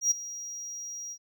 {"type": "tone with ADSR envelope", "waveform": "triangle", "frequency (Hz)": 5720, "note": "F8", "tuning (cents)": 41, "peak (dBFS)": -18, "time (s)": [0.01, 1.18], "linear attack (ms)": 100, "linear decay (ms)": 13, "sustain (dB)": -17, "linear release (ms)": 63, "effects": []}